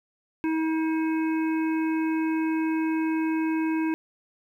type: harmonic tone with a mistuned harmonic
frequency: 319.5 Hz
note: D#4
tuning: 46 cents sharp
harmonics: 1 / 3 / 5 / 7 / 8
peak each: -23 / -35 / -39 / -42 / -40 dBFS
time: 0.44-3.94 s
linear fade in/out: 0 ms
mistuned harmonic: 7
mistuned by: -35 cents
effects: 10-bit